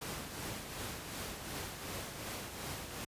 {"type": "noise with tremolo", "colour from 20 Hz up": "pink", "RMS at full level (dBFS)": -40, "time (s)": [0.01, 3.05], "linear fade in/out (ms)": 10, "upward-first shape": "triangle", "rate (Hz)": 2.7, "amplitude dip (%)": 50, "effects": ["high-pass 60 Hz 12 dB/octave", "resampled to 32000 Hz"]}